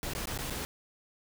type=noise with dropouts; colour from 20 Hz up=pink; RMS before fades=-36 dBFS; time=0.03-0.65 s; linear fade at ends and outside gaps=0 ms; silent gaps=0.135-0.15 / 0.256-0.272 / 0.376-0.388 / 0.499-0.505 s; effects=none